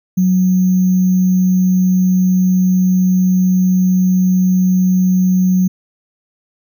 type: tone with sample-and-hold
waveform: sine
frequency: 184.4 Hz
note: F#3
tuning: 6 cents flat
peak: -9 dBFS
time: 0.17-5.68 s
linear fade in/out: 10 ms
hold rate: 6300 Hz
effects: none